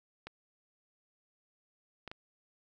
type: clicks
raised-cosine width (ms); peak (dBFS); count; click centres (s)
0.3; -27; 3; 0.27 / 2.077 / 2.115
effects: none